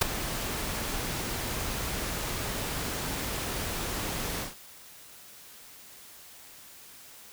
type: noise with ADSR envelope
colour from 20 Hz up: pink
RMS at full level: -18 dBFS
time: 0.01-4.55 s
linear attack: 9 ms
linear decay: 10 ms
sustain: -15 dB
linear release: 150 ms
effects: white hiss -50 dBFS RMS until 7.32 s